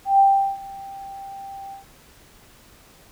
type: tone with ADSR envelope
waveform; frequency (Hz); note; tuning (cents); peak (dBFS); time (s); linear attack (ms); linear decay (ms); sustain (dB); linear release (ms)
sine; 786; G5; +4; -10; 0.05-1.85; 140; 380; -23; 130
effects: pink hiss -51 dBFS RMS until 3.11 s